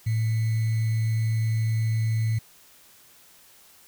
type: tone with sample-and-hold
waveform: sine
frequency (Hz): 111.5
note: A2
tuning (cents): +23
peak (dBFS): -21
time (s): 0.06-2.39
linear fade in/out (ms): 10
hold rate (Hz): 2100
effects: white hiss -54 dBFS RMS until 3.87 s

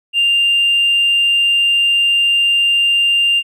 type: tone with hard clipping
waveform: triangle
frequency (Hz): 2794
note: F7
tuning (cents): 0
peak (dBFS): -10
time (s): 0.13-3.43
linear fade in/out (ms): 50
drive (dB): 2
effects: none

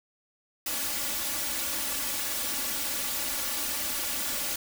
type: noise with comb filter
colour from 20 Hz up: white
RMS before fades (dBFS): -31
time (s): 0.66-4.56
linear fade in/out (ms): 5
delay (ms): 3.5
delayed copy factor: +0.9
effects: none

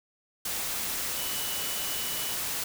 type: tone in noise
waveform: sine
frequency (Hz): 2960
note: F#7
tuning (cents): 0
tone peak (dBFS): -39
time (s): 1.17-2.34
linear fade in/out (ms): 5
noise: white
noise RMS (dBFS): -32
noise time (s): 0.45-2.64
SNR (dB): -10
effects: none

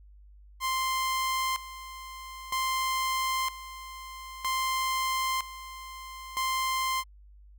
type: tone with tremolo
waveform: sawtooth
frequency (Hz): 1046.5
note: C6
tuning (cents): 0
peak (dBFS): -23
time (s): 0.6-7.04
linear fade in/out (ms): 50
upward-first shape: square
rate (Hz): 0.52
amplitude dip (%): 80
effects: added 50 Hz sine -50 dBFS peak until 7.58 s

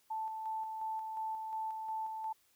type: tone with tremolo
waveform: sine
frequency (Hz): 880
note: A5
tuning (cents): 0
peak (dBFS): -35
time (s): 0.1-2.33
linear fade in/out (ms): 10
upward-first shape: square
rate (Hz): 2.8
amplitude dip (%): 35
effects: white hiss -71 dBFS RMS until 2.55 s

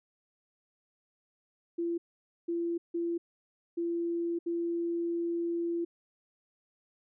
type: tone bursts at uneven times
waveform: sine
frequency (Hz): 340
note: F4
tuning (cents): -46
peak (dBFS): -29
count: 5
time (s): 1.78-1.98 / 2.48-2.78 / 2.94-3.18 / 3.77-4.39 / 4.46-5.85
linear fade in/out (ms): 10
effects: none

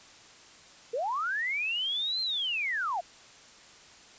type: linear two-way sweep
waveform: sine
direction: up then down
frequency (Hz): 434.3 to 4186 to 639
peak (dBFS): -28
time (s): 0.93-3.01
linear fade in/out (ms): 10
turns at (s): 2.21
effects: white hiss -53 dBFS RMS until 4.18 s + resampled to 16000 Hz

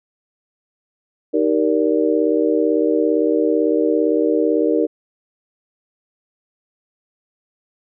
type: chord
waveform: sine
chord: Eb major seventh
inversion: none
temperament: just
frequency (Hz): 311.1 / 388.9 / 466.7 / 583.4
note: Eb4 / G4 / Bb4 / D5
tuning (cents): 0 / -14 / +2 / -12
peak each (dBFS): -18 / -21 / -18 / -23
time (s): 1.33-4.87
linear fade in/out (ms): 20
effects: none

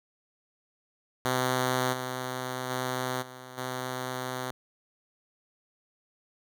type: tone with level steps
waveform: 5% pulse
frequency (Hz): 127.9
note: C3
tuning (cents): -39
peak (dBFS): -14 / -21 / -18 / -32 / -21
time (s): 1.25-4.51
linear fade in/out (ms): 2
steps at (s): 1.92 / 2.69 / 3.21 / 3.57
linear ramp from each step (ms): 20
effects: none

